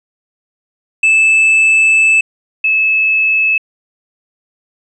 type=tone pair in turn; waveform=triangle / sine; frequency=2625 / 2602 Hz; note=E7 / E7; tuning=-8 / -23 cents; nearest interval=unison; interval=15 cents; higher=first; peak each=-5 / -9 dBFS; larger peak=first; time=1.03-2.21 / 2.64-3.58 s; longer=first; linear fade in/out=5 ms; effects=resampled to 22050 Hz